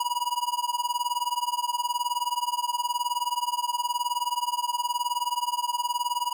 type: tone with tremolo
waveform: square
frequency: 968 Hz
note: B5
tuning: 35 cents flat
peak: -22 dBFS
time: 0-6.33 s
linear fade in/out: 5 ms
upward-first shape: triangle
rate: 19 Hz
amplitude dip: 100%
effects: none